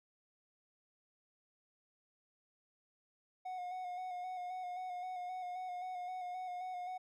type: tone with vibrato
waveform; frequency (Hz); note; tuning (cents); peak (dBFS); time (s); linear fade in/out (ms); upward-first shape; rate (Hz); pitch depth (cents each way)
triangle; 729; F#5; -26; -38; 3.45-6.98; 10; square; 3.8; 26
effects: none